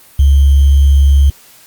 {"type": "tone with sample-and-hold", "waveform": "sine", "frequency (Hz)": 69.3, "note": "C#2", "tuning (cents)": 0, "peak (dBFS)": -4, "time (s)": [0.19, 1.3], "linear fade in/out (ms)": 5, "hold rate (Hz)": 3150, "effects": ["white hiss -42 dBFS RMS until 1.66 s", "Opus 32 kbps"]}